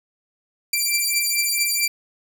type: beating tone pair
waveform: 10% pulse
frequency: 2349 / 2353.5 Hz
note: D7 / D7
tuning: 0 / +3 cents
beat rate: 4.5 Hz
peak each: -13 dBFS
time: 0.73-1.88 s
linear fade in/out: 5 ms
effects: none